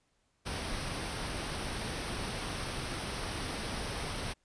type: band-stop noise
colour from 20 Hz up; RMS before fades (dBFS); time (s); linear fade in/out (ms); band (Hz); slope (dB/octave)
pink; -37; 0.45-4.34; 20; 6000 to 8400; 96
effects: pink hiss -75 dBFS RMS until 4.44 s + resampled to 22050 Hz